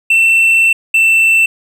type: tone pair in turn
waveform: triangle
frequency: 2686 / 2674 Hz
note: E7 / E7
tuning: +32 / +24 cents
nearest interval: unison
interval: 8 cents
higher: first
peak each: -5 dBFS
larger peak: neither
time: 0.1-0.73 / 0.94-1.46 s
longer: first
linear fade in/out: 5 ms
effects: none